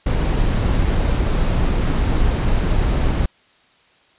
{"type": "noise", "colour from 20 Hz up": "brown", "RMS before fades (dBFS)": -17, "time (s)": [0.06, 3.26], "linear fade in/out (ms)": 5, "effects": ["white hiss -55 dBFS RMS until 4.18 s", "resampled to 8000 Hz"]}